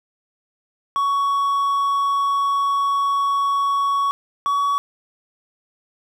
triangle tone pair in turn, 1118 / 1129 Hz, C#6 / C#6, +14 / +31 cents, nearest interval unison, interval 17 cents, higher second, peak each -15 dBFS, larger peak neither, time 0.96-4.11 / 4.46-4.78 s, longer first, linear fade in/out 0 ms, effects none

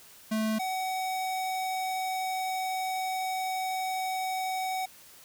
square tone pair in turn, 218.2 / 752 Hz, A3 / F#5, -14 / +28 cents, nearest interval octave + major sixth, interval 2142 cents, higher second, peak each -27 / -30 dBFS, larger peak first, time 0.31-0.59 / 0.59-4.86 s, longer second, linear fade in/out 10 ms, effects white hiss -53 dBFS RMS until 5.24 s

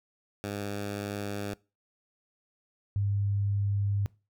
10% pulse / sine tone pair in turn, 101.7 / 100.65 Hz, G#2 / G2, -36 / +46 cents, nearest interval unison, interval 18 cents, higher first, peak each -25 dBFS, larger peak neither, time 0.44-1.54 / 2.96-4.06 s, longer neither, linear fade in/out 0 ms, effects noise-tail reverb RT60 0.3 s tail -23 dB re dry

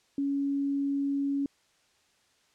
sine tone, 279.5 Hz, C#4, 14 cents sharp, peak -26 dBFS, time 0.18-1.46 s, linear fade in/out 2 ms, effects white hiss -67 dBFS RMS until 2.54 s + low-pass 7000 Hz 12 dB/octave

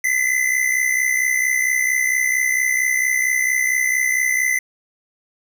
square tone pair together, 1995.6 / 2060 Hz, B6 / C7, +17 / -28 cents, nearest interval minor second, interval 55 cents, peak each -20 dBFS, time 0.04-4.59 s, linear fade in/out 5 ms, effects none

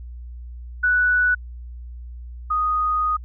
sine tone pair in turn, 1480 / 1242.9 Hz, F#6 / D#6, 0 / -2 cents, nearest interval minor third, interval 302 cents, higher first, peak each -15 / -18 dBFS, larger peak first, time 0.83-1.35 / 2.5-3.17 s, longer second, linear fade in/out 10 ms, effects added 60 Hz sine -33 dBFS peak until 3.24 s

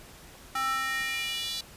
square tone with high-pass filter sweep, 265.1 Hz, C4, 23 cents sharp, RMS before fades -31 dBFS, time 0.55-1.61 s, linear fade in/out 5 ms, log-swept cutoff 1100 to 4000 Hz, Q 3.7, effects pink hiss -50 dBFS RMS until 1.76 s + resampled to 32000 Hz

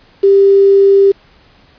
sine tone with quantisation, 394.5 Hz, G4, 11 cents sharp, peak -4 dBFS, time 0.23-1.12 s, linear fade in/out 10 ms, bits 5, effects pink hiss -47 dBFS RMS until 1.78 s + resampled to 11025 Hz

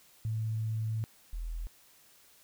sine tone pair in turn, 110.5 / 41.39 Hz, A2 / E1, +8 / +8 cents, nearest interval octave + perfect fourth, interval 1700 cents, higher first, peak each -30 / -34 dBFS, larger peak first, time 0.25-1.04 / 1.33-1.67 s, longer first, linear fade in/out 0 ms, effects white hiss -61 dBFS RMS until 2.43 s

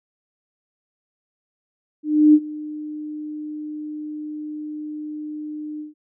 sine tone with ADSR envelope, 302.7 Hz, D#4, 48 cents flat, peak -7 dBFS, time 2.03-5.94 s, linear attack 310 ms, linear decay 53 ms, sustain -21 dB, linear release 140 ms, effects none

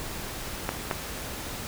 clicks, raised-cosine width 0.5 ms, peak -11 dBFS, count 2, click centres 0.691 / 0.912 s, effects pink hiss -36 dBFS RMS until 1.67 s

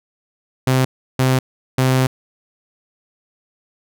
sawtooth tone bursts at uneven times, 130 Hz, C3, 11 cents flat, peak -9 dBFS, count 3, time 0.67-0.85 / 1.19-1.39 / 1.78-2.07 s, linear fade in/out 5 ms, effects none

